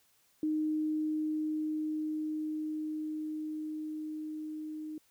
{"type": "tone with level ramp", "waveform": "sine", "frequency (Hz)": 308.8, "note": "D#4", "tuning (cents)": -13, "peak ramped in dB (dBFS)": [-28, -38], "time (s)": [0.43, 4.98], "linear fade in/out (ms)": 2, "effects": ["white hiss -69 dBFS RMS until 5.1 s"]}